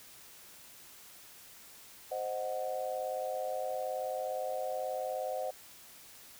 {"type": "chord", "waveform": "sine", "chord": "C diminished", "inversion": "none", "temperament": "equal", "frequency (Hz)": [523.3, 622.3, 740], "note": ["C5", "Eb5", "Gb5"], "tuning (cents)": [0, 0, 0], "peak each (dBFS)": [-37, -38, -38], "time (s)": [2.11, 5.51], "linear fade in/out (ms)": 10, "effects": ["white hiss -54 dBFS RMS until 6.39 s"]}